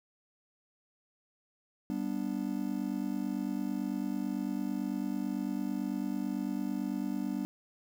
triangle chord, G major, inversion none, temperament just, 196 / 245 / 294 Hz, G3 / B3 / D4, 0 / -14 / +2 cents, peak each -34 dBFS, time 1.9-7.45 s, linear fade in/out 0 ms, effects 9-bit

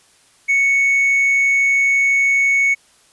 triangle tone with hard clipping, 2217 Hz, C#7, in tune, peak -11 dBFS, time 0.48-2.75 s, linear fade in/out 20 ms, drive 1 dB, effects white hiss -53 dBFS RMS until 3.12 s + resampled to 24000 Hz

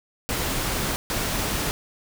pink noise bursts at uneven times, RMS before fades -26 dBFS, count 2, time 0.29-0.96 / 1.1-1.71 s, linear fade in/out 0 ms, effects none

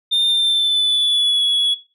sine tone with pitch glide, 3615 to 3373 Hz, A7 to G#7, +46 to +26 cents, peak -11 dBFS, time 0.11-1.75 s, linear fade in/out 20 ms, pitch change -120 cents, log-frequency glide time 0.26-1.44 s, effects noise-tail reverb RT60 0.3 s tail -17 dB re dry + tanh soft clip ceiling -13 dBFS

